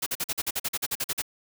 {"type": "noise bursts", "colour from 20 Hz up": "white", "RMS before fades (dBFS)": -28, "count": 14, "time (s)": [0.02, 1.221], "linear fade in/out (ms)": 10, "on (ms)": 44, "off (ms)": 45, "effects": []}